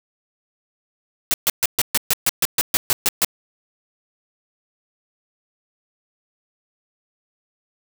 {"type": "noise bursts", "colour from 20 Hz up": "white", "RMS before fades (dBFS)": -17, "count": 13, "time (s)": [1.31, 3.247], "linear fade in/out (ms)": 0, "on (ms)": 29, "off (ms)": 130, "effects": []}